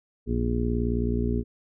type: harmonic tone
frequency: 59.1 Hz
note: A#1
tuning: 24 cents sharp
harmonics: 1 / 2 / 3 / 4 / 5 / 6 / 7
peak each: -27 / -30 / -37 / -28 / -37 / -35 / -32 dBFS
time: 0.26-1.44 s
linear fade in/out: 50 ms
effects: none